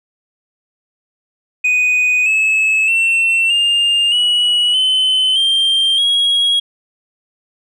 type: tone with pitch steps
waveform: sine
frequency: 2489 / 2592 / 2699 / 2810 / 2926 / 3047 / 3172 / 3303 Hz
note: D#7 / E7 / E7 / F7 / F#7 / G7 / G7 / G#7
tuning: 0 / -30 / +40 / +10 / -20 / -50 / +20 / -10 cents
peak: -8 dBFS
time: 1.64-6.6 s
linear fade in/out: 10 ms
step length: 620 ms
effects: tanh soft clip ceiling -10 dBFS